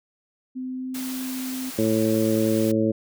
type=tone with pitch glide; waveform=sine; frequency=256.7 to 258.5 Hz; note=C4 to C4; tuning=-33 to -21 cents; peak=-28 dBFS; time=0.55-1.71 s; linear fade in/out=20 ms; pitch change=+12 cents; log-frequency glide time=0.74-0.91 s
type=high-pass noise; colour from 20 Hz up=white; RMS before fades=-36 dBFS; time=0.94-2.72 s; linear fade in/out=10 ms; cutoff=130 Hz; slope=48 dB/octave
type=harmonic tone; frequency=110 Hz; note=A2; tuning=in tune; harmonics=1 / 2 / 3 / 4 / 5; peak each=-29 / -23 / -23 / -27 / -26 dBFS; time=1.78-2.92 s; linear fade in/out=10 ms
effects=none